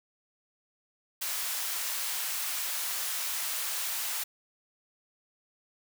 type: high-pass noise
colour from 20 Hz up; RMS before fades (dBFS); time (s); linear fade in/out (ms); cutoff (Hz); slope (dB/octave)
white; -33; 1.21-4.24; 10; 840; 12
effects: none